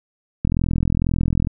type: click train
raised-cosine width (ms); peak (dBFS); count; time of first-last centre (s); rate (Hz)
5; -7; 44; 0.45-1.471; 42.1
effects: none